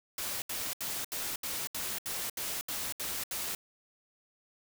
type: noise bursts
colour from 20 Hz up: white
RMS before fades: -36 dBFS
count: 11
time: 0.18-3.55 s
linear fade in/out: 2 ms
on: 240 ms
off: 73 ms
effects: none

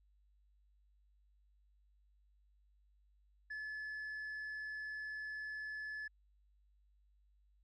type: tone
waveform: sine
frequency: 1722 Hz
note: A6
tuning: 38 cents flat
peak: -39 dBFS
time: 3.5-6.08 s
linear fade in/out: 10 ms
effects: tanh soft clip ceiling -41 dBFS + added 50 Hz sine -68 dBFS peak until 7.63 s

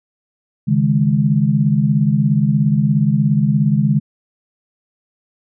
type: chord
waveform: sine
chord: C# suspended second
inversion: none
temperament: equal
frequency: 138.59 / 155.56 / 207.7 Hz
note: C#3 / D#3 / G#3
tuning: 0 / 0 / 0 cents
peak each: -16 dBFS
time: 0.67-4 s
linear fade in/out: 20 ms
effects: none

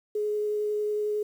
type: tone with vibrato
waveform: sine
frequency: 420.5 Hz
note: G#4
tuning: 22 cents sharp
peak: -25 dBFS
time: 0.15-1.23 s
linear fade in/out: 5 ms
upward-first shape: sine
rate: 11 Hz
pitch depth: 8 cents each way
effects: 9-bit

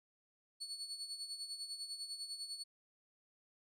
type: tone with tremolo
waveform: 35% pulse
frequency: 4420 Hz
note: C#8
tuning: 6 cents flat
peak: -39 dBFS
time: 0.6-2.64 s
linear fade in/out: 20 ms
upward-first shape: sine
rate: 10 Hz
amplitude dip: 65%
effects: resampled to 32000 Hz

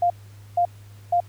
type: tone bursts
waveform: sine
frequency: 700 Hz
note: F5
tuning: 4 cents sharp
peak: -16 dBFS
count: 3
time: 0.02-1.203 s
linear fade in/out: 5 ms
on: 81 ms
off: 470 ms
effects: added 102 Hz sine -42 dBFS peak until 1.28 s + pink hiss -55 dBFS RMS until 1.28 s

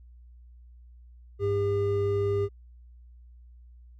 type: tone pair together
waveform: triangle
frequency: 100.4 / 403 Hz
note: G2 / G4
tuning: +42 / +48 cents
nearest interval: 2 octaves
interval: 2406 cents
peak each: -27 / -23 dBFS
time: 1.39-2.49 s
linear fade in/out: 50 ms
effects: added 60 Hz sine -48 dBFS peak until 3.99 s + Opus 48 kbps

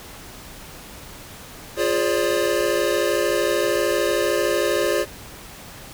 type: chord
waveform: square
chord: D half-diminished seventh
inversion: first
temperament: equal with one note detuned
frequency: 349.2 / 415.3 / 534.2 / 587.3 Hz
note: F4 / Ab4 / C5 / D5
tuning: 0 / 0 / +36 / 0 cents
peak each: -25 dBFS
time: 1.76-5.06 s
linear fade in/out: 50 ms
effects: pink hiss -40 dBFS RMS until 5.93 s

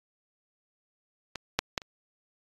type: clicks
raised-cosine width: 0.2 ms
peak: -17 / -6 / -10 / -27 dBFS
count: 4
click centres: 1.357 / 1.59 / 1.778 / 1.818 s
effects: AAC 32 kbps

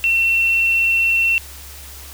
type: tone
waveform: sine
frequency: 2708 Hz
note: E7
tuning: 46 cents sharp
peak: -13 dBFS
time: 0.04-1.38 s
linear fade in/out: 0 ms
effects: added 69 Hz sine -38 dBFS peak until 2.13 s + white hiss -38 dBFS RMS until 2.13 s

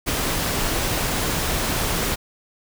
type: noise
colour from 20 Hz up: pink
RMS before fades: -23 dBFS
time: 0.06-2.16 s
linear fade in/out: 20 ms
effects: none

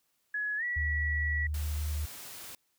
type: tone with pitch glide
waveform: sine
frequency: 1689 to 1940.2 Hz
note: G#6 to B6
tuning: +29 to -31 cents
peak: -30 dBFS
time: 0.34-1.47 s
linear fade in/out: 5 ms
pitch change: +240 cents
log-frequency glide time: 0.57-0.64 s
type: tone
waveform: sine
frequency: 75.4 Hz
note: D2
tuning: 46 cents sharp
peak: -30 dBFS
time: 0.76-2.06 s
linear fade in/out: 10 ms
type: noise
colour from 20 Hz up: white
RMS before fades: -45 dBFS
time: 1.54-2.55 s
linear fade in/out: 2 ms
effects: white hiss -75 dBFS RMS until 2.78 s

